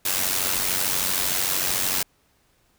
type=noise with amplitude modulation; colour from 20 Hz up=white; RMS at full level=-21 dBFS; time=0.05-2.03 s; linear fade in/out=5 ms; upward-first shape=sine; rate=93.2 Hz; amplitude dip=65%; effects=pink hiss -64 dBFS RMS until 2.78 s